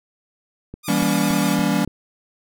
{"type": "click train", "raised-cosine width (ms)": 3, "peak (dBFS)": -20, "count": 5, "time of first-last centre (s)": [0.74, 1.876], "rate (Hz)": 3.52}
{"type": "tone with vibrato", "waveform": "5% pulse", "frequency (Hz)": 1174.7, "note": "D6", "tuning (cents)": 0, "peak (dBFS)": -17, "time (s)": [0.83, 1.58], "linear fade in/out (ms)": 50, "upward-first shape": "sine", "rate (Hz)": 10, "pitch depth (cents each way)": 85}
{"type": "chord", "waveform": "square", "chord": "E diminished seventh", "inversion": "none", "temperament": "just", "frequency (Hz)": [164.81, 197.78, 237.3, 284.8], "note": ["E3", "G3", "Bb3", "Db4"], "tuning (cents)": [0, 16, 31, 47], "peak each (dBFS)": [-25, -22, -25, -23], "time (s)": [0.88, 1.85], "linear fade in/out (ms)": 5}
{"effects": []}